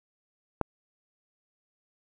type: click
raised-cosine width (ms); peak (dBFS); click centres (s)
1; -11; 0.613
effects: none